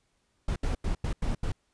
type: noise bursts at uneven times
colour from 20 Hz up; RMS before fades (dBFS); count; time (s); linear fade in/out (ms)
brown; -28; 6; 0.48-0.56 / 0.63-0.75 / 0.84-0.95 / 1.04-1.13 / 1.22-1.35 / 1.43-1.52; 5
effects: pink hiss -73 dBFS RMS until 1.73 s + resampled to 22050 Hz